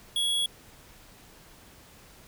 square tone, 3343 Hz, G#7, 11 cents sharp, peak -25 dBFS, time 0.16-0.46 s, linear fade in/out 2 ms, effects pink hiss -53 dBFS RMS until 2.27 s

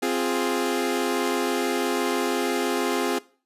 sawtooth chord, F minor, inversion second, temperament equal, 261.6 / 349.2 / 415.3 Hz, C4 / F4 / Ab4, 0 / 0 / 0 cents, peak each -23 dBFS, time 0.02-3.19 s, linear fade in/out 10 ms, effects noise-tail reverb RT60 0.4 s tail -20 dB re dry + resampled to 32000 Hz

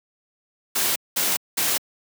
white noise bursts, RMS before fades -22 dBFS, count 3, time 0.75-1.78 s, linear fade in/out 10 ms, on 210 ms, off 200 ms, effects high-pass 150 Hz 12 dB/octave

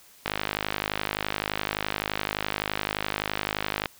click train, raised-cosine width 0.3 ms, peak -9 dBFS, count 187, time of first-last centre 0.26-3.858 s, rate 51.7 Hz, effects white hiss -54 dBFS RMS until 3.99 s

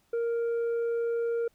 triangle tone with tanh clipping, 466.2 Hz, A#4, in tune, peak -27 dBFS, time 0.13-1.48 s, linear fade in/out 5 ms, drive 8 dB, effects pink hiss -69 dBFS RMS until 1.54 s

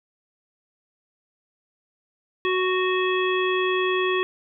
harmonic tone, 370 Hz, F#4, in tune, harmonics 1 / 3 / 5 / 7 / 9, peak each -22 / -27 / -29 / -30 / -32 dBFS, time 2.45-4.23 s, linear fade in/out 0 ms, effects none

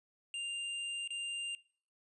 square tone with dropouts, 2794 Hz, F7, in tune, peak -38 dBFS, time 0.34-1.55 s, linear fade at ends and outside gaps 1 ms, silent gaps 1.076-1.105 s, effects noise-tail reverb RT60 0.5 s tail -21 dB re dry + resampled to 24000 Hz

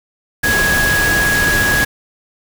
sine tone in noise, 1661.2 Hz, G#6, in tune, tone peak -13 dBFS, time 0.43-1.85 s, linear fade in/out 10 ms, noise pink, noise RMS -18 dBFS, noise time 0.43-1.85 s, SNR +2 dB, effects none

